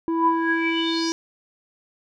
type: tone with low-pass filter sweep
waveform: square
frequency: 329.6 Hz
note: E4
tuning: in tune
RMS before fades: -22 dBFS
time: 0.08-1.12 s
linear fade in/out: 0 ms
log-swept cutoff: 680 to 5900 Hz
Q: 7.9
effects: none